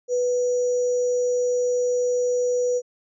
sine tone with sample-and-hold, 493.9 Hz, B4, in tune, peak -19 dBFS, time 0.08-2.82 s, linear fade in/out 50 ms, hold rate 6300 Hz, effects resampled to 24000 Hz

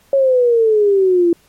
sine exponential sweep, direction down, 554.4 to 336.4 Hz, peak -9 dBFS, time 0.13-1.33 s, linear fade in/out 2 ms, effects pink hiss -53 dBFS RMS until 1.48 s + MP3 64 kbps

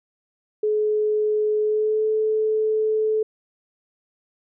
sine tone with pitch glide, 425.6 to 434 Hz, G#4 to A4, +42 to -24 cents, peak -18 dBFS, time 0.63-3.23 s, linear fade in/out 5 ms, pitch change +34 cents, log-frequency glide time 1.62-2.06 s, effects none

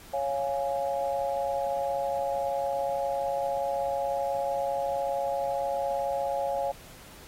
sine chord, Db major, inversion none, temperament equal, 554.4 / 698.5 / 830.6 Hz, Db5 / F5 / Ab5, 0 / 0 / 0 cents, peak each -29 / -32 / -32 dBFS, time 0.13-6.72 s, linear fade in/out 10 ms, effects pink hiss -50 dBFS RMS until 7.27 s + AAC 48 kbps

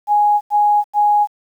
sine tone bursts, 830.6 Hz, G#5, in tune, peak -10 dBFS, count 3, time 0.07-1.274 s, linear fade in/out 50 ms, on 340 ms, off 92 ms, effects 8-bit

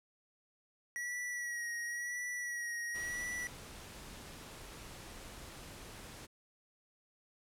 square tone with vibrato, 1922 Hz, B6, 48 cents flat, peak -38 dBFS, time 0.96-3.47 s, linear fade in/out 0 ms, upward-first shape sine, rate 0.95 Hz, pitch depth 35 cents each way
pink noise, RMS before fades -50 dBFS, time 2.94-6.27 s, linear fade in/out 20 ms
effects low-pass 12000 Hz 12 dB/octave

